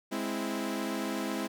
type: chord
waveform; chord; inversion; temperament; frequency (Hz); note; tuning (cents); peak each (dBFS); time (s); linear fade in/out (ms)
sawtooth; Ab augmented; none; equal; 207.7 / 261.6 / 329.6; Ab3 / C4 / E4; 0 / 0 / 0; -32; 0.11-1.48; 20
effects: none